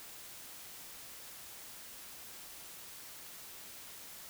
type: silence
effects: white hiss -50 dBFS RMS until 4.29 s